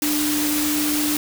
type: tone in noise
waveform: sine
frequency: 298.5 Hz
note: D4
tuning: 28 cents sharp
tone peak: -21 dBFS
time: 0.02-1.17 s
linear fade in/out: 2 ms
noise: white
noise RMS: -24 dBFS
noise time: 0.02-1.17 s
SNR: 0 dB
effects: none